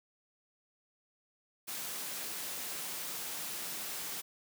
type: high-pass noise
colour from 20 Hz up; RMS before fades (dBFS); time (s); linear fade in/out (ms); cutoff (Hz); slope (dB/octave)
white; -40; 1.67-4.22; 20; 130; 24
effects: none